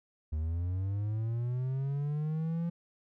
triangle linear sweep, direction up, 75 to 171.4 Hz, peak -28 dBFS, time 0.32-2.7 s, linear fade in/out 10 ms, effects none

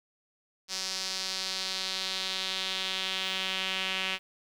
sawtooth tone with band-pass filter sweep, 189.1 Hz, F#3, 38 cents sharp, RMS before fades -33 dBFS, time 0.68-4.19 s, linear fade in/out 50 ms, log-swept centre 5200 to 2800 Hz, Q 2.8, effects 9-bit

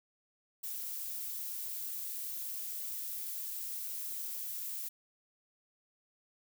violet noise, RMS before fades -40 dBFS, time 0.63-4.89 s, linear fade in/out 10 ms, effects none

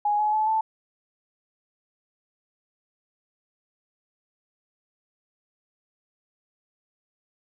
sine tone with pitch steps, 830.6 / 846.6 / 862.9 / 879.5 Hz, G#5 / G#5 / A5 / A5, 0 / +33 / -34 / -1 cents, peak -20 dBFS, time 0.05-0.61 s, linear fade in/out 5 ms, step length 140 ms, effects none

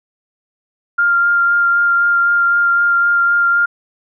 sine tone with vibrato, 1396.9 Hz, F6, in tune, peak -10 dBFS, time 0.98-3.66 s, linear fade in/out 10 ms, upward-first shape sine, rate 3.9 Hz, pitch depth 12 cents each way, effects none

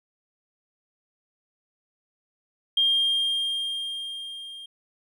triangle tone with level ramp, 3209 Hz, G7, 40 cents sharp, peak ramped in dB -14 to -37 dBFS, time 2.77-4.66 s, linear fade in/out 5 ms, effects tanh soft clip ceiling -16 dBFS

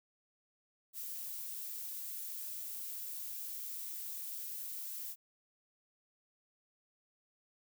violet noise, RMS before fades -43 dBFS, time 0.93-5.16 s, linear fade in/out 50 ms, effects none

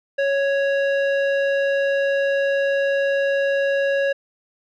square tone with low-pass filter, 554.4 Hz, C#5, in tune, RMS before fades -20 dBFS, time 0.18-4.13 s, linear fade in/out 10 ms, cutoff 2300 Hz, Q 1.3, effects none

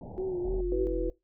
pink low-pass noise, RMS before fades -42 dBFS, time 0.01-0.61 s, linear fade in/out 2 ms, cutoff 870 Hz, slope 96 dB/octave
sine tone with vibrato, 366.3 Hz, F#4, 17 cents flat, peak -29 dBFS, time 0.18-0.87 s, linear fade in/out 0 ms, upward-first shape sine, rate 3.5 Hz, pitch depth 63 cents each way
triangle linear two-way sweep, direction up then down, 38.89 to 49.48 to 40.72 Hz, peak -29 dBFS, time 0.45-1.1 s, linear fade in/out 0 ms, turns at 0.82 s
sine chord, E suspended second, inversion none, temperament just, 329.6 / 370.8 / 494.4 Hz, E4 / F#4 / B4, 0 / +4 / +2 cents, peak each -33 dBFS, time 0.72-1.1 s, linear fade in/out 2 ms
effects noise-tail reverb RT60 0.2 s tail -21 dB re dry

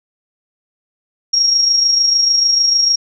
sine tone with amplitude modulation, 5588 Hz, F8, in tune, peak -8 dBFS, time 1.33-2.96 s, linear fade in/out 10 ms, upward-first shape sine, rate 26.7 Hz, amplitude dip 45%, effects none

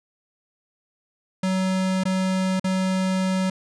square tone with dropouts, 187.9 Hz, F#3, 27 cents sharp, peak -21 dBFS, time 1.43-3.5 s, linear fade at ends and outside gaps 5 ms, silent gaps 2.037-2.053 / 2.597-2.642 s, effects resampled to 22050 Hz

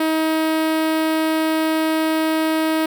sawtooth tone with notch filter, 317.2 Hz, D#4, 33 cents sharp, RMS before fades -19 dBFS, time 0-2.86 s, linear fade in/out 5 ms, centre 6600 Hz, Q 1.2, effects none

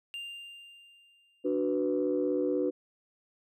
triangle tone with exponential decay, 2794 Hz, F7, in tune, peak -34 dBFS, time 0.14-1.75 s, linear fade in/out 0 ms, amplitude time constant 350 ms
sine chord, B minor, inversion first, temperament equal, 293.7 / 370 / 493.9 Hz, D4 / F#4 / B4, 0 / 0 / 0 cents, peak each -30 dBFS, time 1.44-2.71 s, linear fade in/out 20 ms
effects tanh soft clip ceiling -18 dBFS

